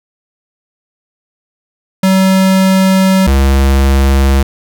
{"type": "tone pair in turn", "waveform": "square", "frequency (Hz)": [190, 67.9], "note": ["F#3", "C#2"], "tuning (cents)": [46, -35], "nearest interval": "octave + tritone", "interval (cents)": 1781, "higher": "first", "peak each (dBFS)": -7, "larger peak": "neither", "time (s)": [[2.03, 3.27], [3.27, 4.43]], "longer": "first", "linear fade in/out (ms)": 5, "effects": []}